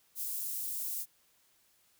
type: high-pass noise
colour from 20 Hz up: white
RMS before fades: -37 dBFS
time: 0.15-1.06 s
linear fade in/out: 50 ms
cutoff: 9800 Hz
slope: 12 dB/octave
effects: white hiss -69 dBFS RMS until 1.99 s